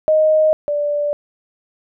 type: tone pair in turn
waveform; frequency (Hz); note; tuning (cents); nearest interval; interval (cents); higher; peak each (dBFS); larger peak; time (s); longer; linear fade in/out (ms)
sine; 622.3 / 585.6; D#5 / D5; 0 / -5; minor second; 105; first; -10 / -16; first; 0.08-0.53 / 0.68-1.13; neither; 0
effects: none